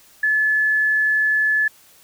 sine tone, 1724 Hz, A6, 36 cents flat, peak -15 dBFS, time 0.23-1.68 s, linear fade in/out 5 ms, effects white hiss -51 dBFS RMS until 2.03 s

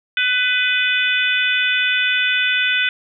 harmonic tone, 499.4 Hz, B4, 19 cents sharp, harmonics 3 / 4 / 5 / 6 / 7, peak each -19 / -24 / -20 / -24 / -23 dBFS, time 0.17-2.89 s, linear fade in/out 2 ms, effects none

